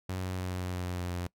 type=tone with pitch glide; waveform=sawtooth; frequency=92.8 to 88.56 Hz; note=F#2 to F2; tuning=+6 to +25 cents; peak=-29 dBFS; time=0.09-1.27 s; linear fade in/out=5 ms; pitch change=-81 cents; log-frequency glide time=0.2-1.16 s; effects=noise-tail reverb RT60 0.1 s tail -23 dB re dry